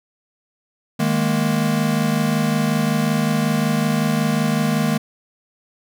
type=chord; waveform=square; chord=D# suspended fourth; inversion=none; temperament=equal; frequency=155.56 / 207.7 / 233.1 Hz; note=D#3 / G#3 / A#3; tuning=0 / 0 / 0 cents; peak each=-22 dBFS; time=0.99-4.98 s; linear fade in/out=10 ms; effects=none